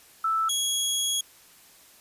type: tone pair in turn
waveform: sine / 20% pulse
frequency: 1318.5 / 3322 Hz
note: E6 / G#7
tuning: 0 / 0 cents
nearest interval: octave + major third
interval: 1600 cents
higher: second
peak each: -22 / -19 dBFS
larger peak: second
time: 0.24-0.49 / 0.49-1.21 s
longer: second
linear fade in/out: 5 ms
effects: white hiss -54 dBFS RMS until 2 s + resampled to 32000 Hz